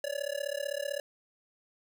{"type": "tone with amplitude modulation", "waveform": "square", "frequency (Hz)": 570, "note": "C#5", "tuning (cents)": 48, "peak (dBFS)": -29, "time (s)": [0.04, 1], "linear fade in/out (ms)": 2, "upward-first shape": "sine", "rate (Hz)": 35.7, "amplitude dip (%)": 100, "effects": []}